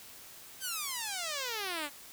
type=exponential sweep; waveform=5% pulse; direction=down; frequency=1603 to 277.2 Hz; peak=-23 dBFS; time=0.6-1.9 s; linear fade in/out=50 ms; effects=white hiss -51 dBFS RMS until 2.12 s